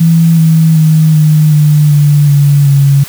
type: tone with pitch steps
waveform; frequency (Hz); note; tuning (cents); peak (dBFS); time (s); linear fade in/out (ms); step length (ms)
sine; 164.81 / 160.95 / 157.19 / 153.51 / 149.91 / 146.41 / 142.98 / 139.63; E3 / E3 / D#3 / D#3 / D3 / D3 / D3 / C#3; 0 / -41 / +18 / -23 / +36 / -5 / -46 / +13; -3; 0-3.04; 10; 380
effects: white hiss -28 dBFS RMS until 3.08 s